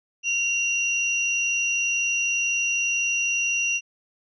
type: tone pair together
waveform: sine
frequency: 2762 / 5834 Hz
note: F7 / F#8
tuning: -20 / -25 cents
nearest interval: octave + minor second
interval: 1295 cents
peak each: -22 / -28 dBFS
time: 0.23-3.81 s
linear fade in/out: 50 ms
effects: none